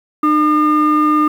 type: tone pair together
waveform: sine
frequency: 302.9 / 1210.5 Hz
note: D#4 / D#6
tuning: -46 / -48 cents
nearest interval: 2 octaves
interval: 2398 cents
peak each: -11 dBFS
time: 0.23-1.28 s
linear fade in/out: 5 ms
effects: tanh soft clip ceiling -6 dBFS + 7-bit